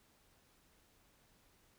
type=silence; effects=pink hiss -70 dBFS RMS until 1.78 s